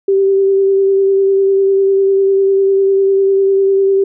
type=tone with vibrato; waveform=sine; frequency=390.1 Hz; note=G4; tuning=8 cents flat; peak=-8 dBFS; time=0.08-4.04 s; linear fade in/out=5 ms; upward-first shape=sine; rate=10 Hz; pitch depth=16 cents each way; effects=none